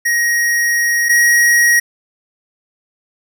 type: tone pair in turn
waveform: square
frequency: 1885 / 1893 Hz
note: A#6 / A#6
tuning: +19 / +26 cents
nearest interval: unison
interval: 7 cents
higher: second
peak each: -13 / -9 dBFS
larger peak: second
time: 0.05-1.09 / 1.09-1.8 s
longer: first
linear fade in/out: 10 ms
effects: none